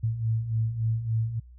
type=beating tone pair; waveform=sine; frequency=110 / 113.5 Hz; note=A2 / A#2; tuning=0 / -46 cents; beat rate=3.5 Hz; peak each=-31 / -25 dBFS; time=0.03-1.4 s; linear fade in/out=10 ms; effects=added 61 Hz sine -46 dBFS peak until 1.58 s